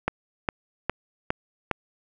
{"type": "click train", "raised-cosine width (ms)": 0.5, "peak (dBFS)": -8, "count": 5, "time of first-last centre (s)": [0.08, 1.713], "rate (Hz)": 2.45, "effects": []}